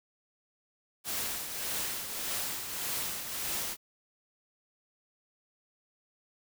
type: noise with tremolo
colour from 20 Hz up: white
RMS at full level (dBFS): -33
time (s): 1.04-3.77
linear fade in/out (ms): 50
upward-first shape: triangle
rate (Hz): 1.7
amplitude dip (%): 55
effects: none